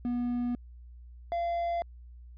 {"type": "tone pair in turn", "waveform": "triangle", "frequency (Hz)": [243, 685.9], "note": ["B3", "F5"], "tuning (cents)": [-28, -31], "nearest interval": "octave + tritone", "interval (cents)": 1797, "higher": "second", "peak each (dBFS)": -26, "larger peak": "neither", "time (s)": [[0.05, 0.55], [1.32, 1.82]], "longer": "neither", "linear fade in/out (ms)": 0, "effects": ["added 60 Hz sine -46 dBFS peak until 2.37 s", "resampled to 11025 Hz"]}